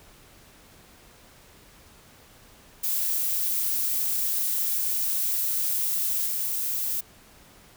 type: noise with level steps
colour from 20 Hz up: violet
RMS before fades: -26 / -28 dBFS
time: 2.83-7.01 s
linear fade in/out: 10 ms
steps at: 6.26 s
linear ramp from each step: 10 ms
effects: pink hiss -53 dBFS RMS until 7.76 s